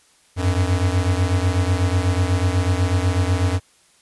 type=beating tone pair; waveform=square; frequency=89 / 97.1 Hz; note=F2 / G2; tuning=+33 / -16 cents; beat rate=8.1 Hz; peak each=-19 / -22 dBFS; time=0.36-3.6 s; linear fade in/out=50 ms; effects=white hiss -56 dBFS RMS until 4.01 s + resampled to 24000 Hz